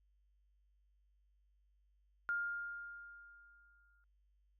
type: tone with exponential decay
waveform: sine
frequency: 1408 Hz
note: F6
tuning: 14 cents sharp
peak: -33 dBFS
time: 2.29-4.04 s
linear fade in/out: 0 ms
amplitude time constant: 380 ms
effects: added 50 Hz sine -70 dBFS peak until 4.59 s